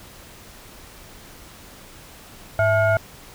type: tone with frequency modulation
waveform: sine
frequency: 659.3 Hz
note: E5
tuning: in tune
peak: -15 dBFS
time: 2.59-2.97 s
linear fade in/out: 2 ms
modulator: 763 Hz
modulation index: 1
effects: pink hiss -44 dBFS RMS until 3.34 s